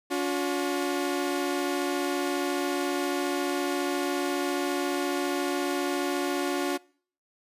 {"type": "tone pair together", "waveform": "sawtooth", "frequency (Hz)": [284.9, 359.4], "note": ["C#4", "F4"], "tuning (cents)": [48, 50], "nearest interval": "major third", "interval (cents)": 402, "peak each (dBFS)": -25, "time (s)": [0.1, 6.78], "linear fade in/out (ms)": 20, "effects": ["noise-tail reverb RT60 0.5 s tail -24 dB re dry", "resampled to 32000 Hz"]}